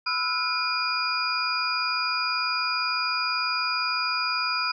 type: tone cluster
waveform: sine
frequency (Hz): 1001 / 1314 / 1434 / 2438 / 4880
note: B5 / E6 / F6 / D#7 / D#8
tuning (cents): +23 / -6 / +45 / -36 / -34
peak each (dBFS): -35 / -29 / -32 / -30 / -28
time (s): 0.06-4.72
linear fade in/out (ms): 10
effects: none